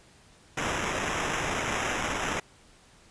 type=noise with sample-and-hold; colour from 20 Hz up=blue; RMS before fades=-30 dBFS; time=0.57-2.4 s; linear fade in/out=5 ms; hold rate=4410 Hz; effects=pink hiss -57 dBFS RMS until 3.1 s + resampled to 22050 Hz